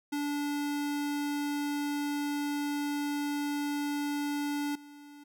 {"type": "tone with level steps", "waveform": "square", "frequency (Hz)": 290, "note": "D4", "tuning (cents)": -22, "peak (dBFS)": [-31, -49], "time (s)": [0.12, 5.24], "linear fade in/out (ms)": 10, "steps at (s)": 4.75, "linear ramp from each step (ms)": 5, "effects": []}